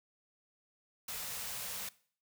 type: band-stop noise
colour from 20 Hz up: white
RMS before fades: -41 dBFS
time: 1.08-1.89 s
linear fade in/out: 5 ms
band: 240 to 430 Hz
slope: 96 dB/octave
effects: noise-tail reverb RT60 0.5 s tail -20 dB re dry